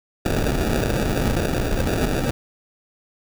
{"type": "noise with sample-and-hold", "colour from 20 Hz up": "pink", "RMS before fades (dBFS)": -21, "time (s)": [0.25, 2.31], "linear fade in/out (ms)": 10, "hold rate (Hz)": 1050, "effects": []}